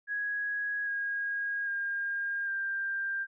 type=tone with pitch steps; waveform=sine; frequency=1661.2 / 1636.4 / 1612 / 1588 Hz; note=G#6 / G#6 / G6 / G6; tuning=0 / -26 / +48 / +22 cents; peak=-30 dBFS; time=0.07-3.27 s; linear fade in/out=50 ms; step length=800 ms; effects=none